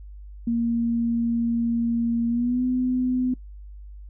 sine tone with pitch glide, 233.1 to 252.7 Hz, A#3 to B3, 0 to +40 cents, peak -20 dBFS, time 0.47-3.34 s, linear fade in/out 5 ms, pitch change +140 cents, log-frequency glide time 2.28-2.64 s, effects noise-tail reverb RT60 0.1 s tail -21 dB re dry + added 50 Hz sine -38 dBFS peak until 4.09 s

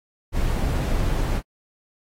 brown noise, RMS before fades -22 dBFS, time 0.32-1.42 s, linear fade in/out 50 ms, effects AAC 48 kbps

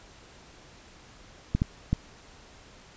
clicks, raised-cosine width 5 ms, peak -11 dBFS, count 3, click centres 1.55 / 1.619 / 1.93 s, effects pink hiss -52 dBFS RMS until 2.96 s + resampled to 16000 Hz

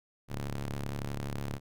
sawtooth ring-modulated tone, 71.1 Hz, C#2, 45 cents sharp, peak -27 dBFS, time 0.28-1.6 s, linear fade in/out 50 ms, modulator 51.8 Hz, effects none

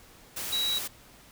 sine tone in noise, 3881 Hz, B7, 31 cents flat, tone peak -26 dBFS, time 0.52-0.79 s, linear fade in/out 10 ms, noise white, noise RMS -35 dBFS, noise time 0.36-0.88 s, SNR +6 dB, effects pink hiss -54 dBFS RMS until 1.31 s

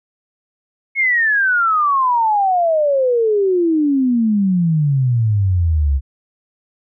sine exponential sweep, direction down, 2200 to 65.8 Hz, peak -12 dBFS, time 0.95-6.01 s, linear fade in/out 50 ms, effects none

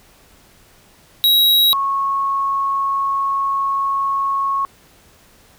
square / sine tone pair in turn, 3844 / 1098.8 Hz, B7 / C#6, -48 / -16 cents, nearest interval octave + minor seventh, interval 2168 cents, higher first, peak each -11 / -16 dBFS, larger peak first, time 1.24-1.73 / 1.73-4.65 s, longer second, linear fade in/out 0 ms, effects pink hiss -50 dBFS RMS until 5.58 s

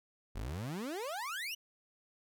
30% pulse exponential sweep, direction up, 42.63 to 3027 Hz, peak -35 dBFS, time 0.35-1.55 s, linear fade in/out 10 ms, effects none

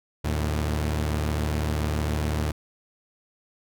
sawtooth tone pair together, 75.72 / 110 Hz, D#2 / A2, -47 / 0 cents, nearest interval tritone, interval 647 cents, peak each -21 / -26 dBFS, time 0.24-2.52 s, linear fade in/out 10 ms, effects none

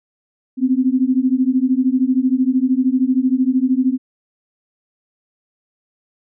sine beating tone pair, 251.9 / 264.9 Hz, B3 / C4, +34 / +22 cents, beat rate 13 Hz, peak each -16 dBFS, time 0.57-3.98 s, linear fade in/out 50 ms, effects none

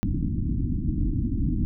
pink low-pass noise, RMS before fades -25 dBFS, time 0.03-1.65 s, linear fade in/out 0 ms, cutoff 320 Hz, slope 96 dB/octave, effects none

